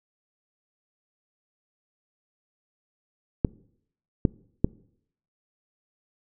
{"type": "clicks", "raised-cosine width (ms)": 3, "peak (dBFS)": -6, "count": 3, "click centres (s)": [3.448, 4.252, 4.645], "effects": ["noise-tail reverb RT60 0.7 s tail -24 dB re dry"]}